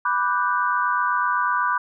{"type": "chord", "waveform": "sine", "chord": "G major seventh", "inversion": "first", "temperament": "equal", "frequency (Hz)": [987.8, 1174.7, 1480, 1568], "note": ["B5", "D6", "F#6", "G6"], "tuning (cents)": [0, 0, 0, 0], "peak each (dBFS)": [-23, -23, -25, -29], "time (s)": [0.05, 1.78], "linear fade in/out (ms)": 5, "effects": []}